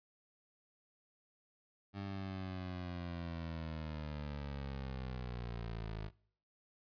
20% pulse linear sweep, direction down, 100 to 51.91 Hz, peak -36 dBFS, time 1.93-6.11 s, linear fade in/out 50 ms, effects noise-tail reverb RT60 0.6 s tail -23 dB re dry + resampled to 11025 Hz

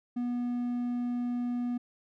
triangle tone, 243.3 Hz, B3, 26 cents flat, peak -27 dBFS, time 0.16-1.78 s, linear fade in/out 10 ms, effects none

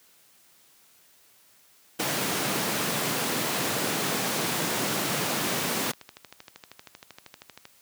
pink high-pass noise, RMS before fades -28 dBFS, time 1.99-5.92 s, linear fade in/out 10 ms, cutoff 140 Hz, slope 24 dB/octave
click train, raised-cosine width 0.2 ms, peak -25 dBFS, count 31, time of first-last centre 5.31-7.654 s, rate 12.8 Hz
effects white hiss -59 dBFS RMS until 7.81 s + high-pass 80 Hz 12 dB/octave

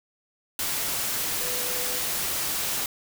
sine tone in noise, 496.3 Hz, B4, 8 cents sharp, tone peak -37 dBFS, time 1.41-1.99 s, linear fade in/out 2 ms, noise white, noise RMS -28 dBFS, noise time 0.59-2.86 s, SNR -12 dB, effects none

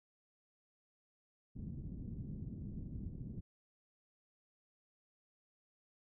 white low-pass noise, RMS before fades -45 dBFS, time 1.55-3.41 s, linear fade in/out 20 ms, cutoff 220 Hz, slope 24 dB/octave, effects none

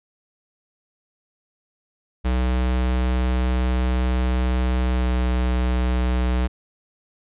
square tone with pitch glide, 62.7 to 62.12 Hz, B1 to B1, +27 to +11 cents, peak -19 dBFS, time 2.24-6.48 s, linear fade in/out 20 ms, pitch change -16 cents, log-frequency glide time 4.9-5.09 s, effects resampled to 8000 Hz

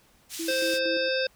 pink band-pass noise, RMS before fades -37 dBFS, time 0.29-0.8 s, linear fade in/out 50 ms, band 3700 to 12000 Hz, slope 12 dB/octave
sine tone with tremolo, 329.6 Hz, E4, in tune, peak -30 dBFS, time 0.39-1.09 s, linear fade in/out 10 ms, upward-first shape square, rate 4.3 Hz, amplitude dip 65%
harmonic tone, 523.3 Hz, C5, in tune, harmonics 1 / 3 / 5 / 7 / 9 / 10, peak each -26 / -31 / -33 / -34 / -36 / -36 dBFS, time 0.48-1.27 s, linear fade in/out 5 ms
effects pink hiss -61 dBFS RMS until 1.35 s

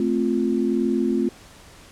sine chord, F major, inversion first, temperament equal, 220 / 261.6 / 349.2 Hz, A3 / C4 / F4, 0 / 0 / 0 cents, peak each -23 dBFS, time 0-1.29 s, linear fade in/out 2 ms, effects pink hiss -47 dBFS RMS until 1.91 s + low-pass 10000 Hz 12 dB/octave

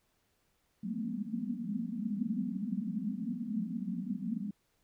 white band-pass noise, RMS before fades -36 dBFS, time 0.83-4.51 s, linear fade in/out 5 ms, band 180 to 250 Hz, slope 96 dB/octave, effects pink hiss -75 dBFS RMS until 4.83 s

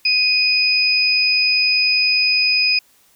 sine tone pair together, 2489 / 5005 Hz, D#7 / D#8, 0 / +9 cents, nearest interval octave, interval 1209 cents, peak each -16 dBFS, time 0.05-2.79 s, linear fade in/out 5 ms, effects white hiss -55 dBFS RMS until 3.15 s

